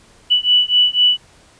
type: beating tone pair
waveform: sine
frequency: 2960 / 2964 Hz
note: F#7 / F#7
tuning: 0 / +2 cents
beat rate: 4 Hz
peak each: -14 dBFS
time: 0.3-1.18 s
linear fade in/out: 20 ms
effects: pink hiss -49 dBFS RMS until 1.59 s + resampled to 22050 Hz